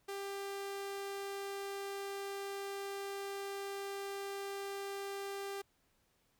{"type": "tone", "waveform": "sawtooth", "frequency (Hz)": 396.3, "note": "G4", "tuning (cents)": 19, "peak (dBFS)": -36, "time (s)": [0.08, 5.62], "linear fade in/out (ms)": 10, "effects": ["pink hiss -75 dBFS RMS until 6.39 s"]}